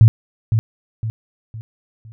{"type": "tone with echo", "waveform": "sine", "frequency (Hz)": 111.1, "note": "A2", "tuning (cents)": 17, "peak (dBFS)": -4, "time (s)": [0.01, 0.08], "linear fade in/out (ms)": 0, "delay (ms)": 510, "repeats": 4, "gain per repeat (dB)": -8, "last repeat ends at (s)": 2.12, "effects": []}